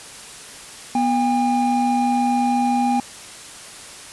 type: tone pair together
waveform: triangle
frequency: 244.4 / 807 Hz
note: B3 / G#5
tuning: -18 / -50 cents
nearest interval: octave + major sixth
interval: 2068 cents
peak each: -17 dBFS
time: 0.95-3 s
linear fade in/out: 2 ms
effects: white hiss -38 dBFS RMS until 4.12 s + resampled to 24000 Hz